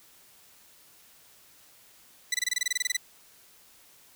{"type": "tone bursts", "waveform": "15% pulse", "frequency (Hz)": 1984, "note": "B6", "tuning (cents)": 7, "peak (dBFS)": -18, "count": 14, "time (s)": [2.32, 2.968], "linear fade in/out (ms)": 5, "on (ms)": 24, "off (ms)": 24, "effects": ["white hiss -57 dBFS RMS until 4.15 s"]}